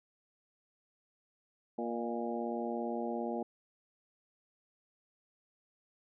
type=harmonic tone with a mistuned harmonic; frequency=117.4 Hz; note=A#2; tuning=13 cents sharp; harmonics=2 / 3 / 4 / 5 / 6 / 7; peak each=-38 / -40 / -41 / -42 / -43 / -43 dBFS; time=1.78-3.43 s; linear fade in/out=5 ms; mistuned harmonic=5; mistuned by=+47 cents; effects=none